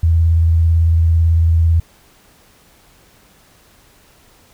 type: tone with vibrato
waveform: sine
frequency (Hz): 82.5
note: E2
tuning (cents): +2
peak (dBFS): -9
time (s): 0.03-1.8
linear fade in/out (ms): 5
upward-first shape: triangle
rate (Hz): 18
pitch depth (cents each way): 39
effects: pink hiss -50 dBFS RMS until 4.53 s